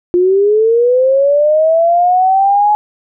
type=linear sweep; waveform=sine; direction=up; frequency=349.2 to 845 Hz; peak=-7 dBFS; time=0.14-2.75 s; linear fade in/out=0 ms; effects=none